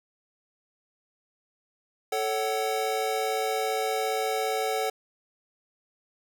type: chord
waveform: square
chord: F# minor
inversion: first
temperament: equal with one note detuned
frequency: 440 / 554.4 / 752.5 Hz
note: A4 / C#5 / F#5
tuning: 0 / 0 / +29 cents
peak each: -30 / -34 / -30 dBFS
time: 2.12-4.9 s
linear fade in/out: 5 ms
effects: none